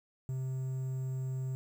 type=tone with quantisation; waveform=triangle; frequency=130.81 Hz; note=C3; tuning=in tune; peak=-31 dBFS; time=0.29-1.55 s; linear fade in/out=0 ms; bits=10; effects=none